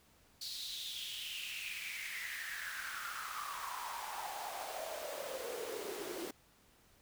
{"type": "noise with high-pass filter sweep", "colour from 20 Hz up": "pink", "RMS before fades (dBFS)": -43, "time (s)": [0.41, 6.31], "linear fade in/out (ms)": 5, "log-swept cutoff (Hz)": [4300, 340], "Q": 6.2, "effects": ["pink hiss -67 dBFS RMS until 7.01 s"]}